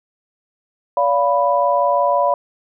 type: chord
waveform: sine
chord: B diminished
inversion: first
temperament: equal with one note detuned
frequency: 572.6 / 698.5 / 987.8 Hz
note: D5 / F5 / B5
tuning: -44 / 0 / 0 cents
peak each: -17 / -19 / -17 dBFS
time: 0.97-2.34 s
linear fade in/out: 2 ms
effects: none